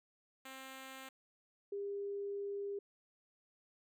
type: tone pair in turn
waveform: 5% pulse / sine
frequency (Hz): 264.9 / 402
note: C4 / G4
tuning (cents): +22 / +44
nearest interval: perfect fifth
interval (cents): 722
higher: second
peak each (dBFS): -37 / -38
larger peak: first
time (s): 0.45-1.09 / 1.72-2.79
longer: second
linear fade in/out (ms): 5
effects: none